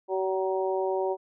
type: harmonic tone with a mistuned harmonic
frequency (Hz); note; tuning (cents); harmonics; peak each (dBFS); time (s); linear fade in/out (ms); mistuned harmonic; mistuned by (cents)
189.7; F#3; +43; 2 / 3 / 4 / 5; -27 / -31 / -33 / -35; 0.08-1.17; 50; 5; -16
effects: none